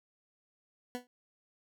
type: tone with exponential decay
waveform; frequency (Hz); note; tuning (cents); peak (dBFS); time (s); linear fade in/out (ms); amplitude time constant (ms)
20% pulse; 246.9; B3; 0; -28; 0.95-1.07; 0; 26
effects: none